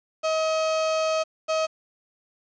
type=tone pair in turn; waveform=35% pulse; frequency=635 / 635 Hz; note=D#5 / D#5; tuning=+35 / +35 cents; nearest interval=unison; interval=0 cents; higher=neither; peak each=-20 dBFS; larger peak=neither; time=0.23-1.24 / 1.48-1.67 s; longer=first; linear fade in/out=20 ms; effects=resampled to 16000 Hz + 8-bit